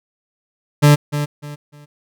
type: tone with echo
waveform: 40% pulse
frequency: 146.83 Hz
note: D3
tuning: in tune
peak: -6 dBFS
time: 0.82-0.96 s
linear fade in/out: 20 ms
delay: 300 ms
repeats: 3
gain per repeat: -11 dB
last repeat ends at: 1.86 s
effects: none